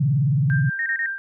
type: tone with vibrato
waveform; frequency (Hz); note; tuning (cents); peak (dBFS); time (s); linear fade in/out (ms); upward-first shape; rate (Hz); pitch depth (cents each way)
sine; 138.59; C#3; 0; -16; 0-0.7; 10; triangle; 19; 280
type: tone with tremolo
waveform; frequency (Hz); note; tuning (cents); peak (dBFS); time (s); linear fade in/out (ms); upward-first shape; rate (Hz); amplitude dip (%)
sine; 1583; G6; +17; -23; 0.5-1.18; 0; triangle; 5.5; 65
type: tone bursts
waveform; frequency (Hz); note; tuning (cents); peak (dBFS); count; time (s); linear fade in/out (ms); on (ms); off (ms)
sine; 1851; A#6; -13; -21; 3; 0.79-1.061; 2; 71; 29
effects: none